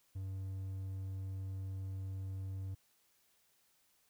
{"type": "tone", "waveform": "triangle", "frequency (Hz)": 95.6, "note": "G2", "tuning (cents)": -43, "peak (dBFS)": -37, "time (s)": [0.15, 2.75], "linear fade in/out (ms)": 10, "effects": ["white hiss -73 dBFS RMS until 4.09 s"]}